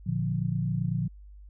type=chord; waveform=sine; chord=Bb major; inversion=none; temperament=equal; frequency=116.54 / 146.83 / 174.61 Hz; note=Bb2 / D3 / F3; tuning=0 / 0 / 0 cents; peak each=-30 dBFS; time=0.06-1.08 s; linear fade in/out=10 ms; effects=added 50 Hz sine -45 dBFS peak until 1.49 s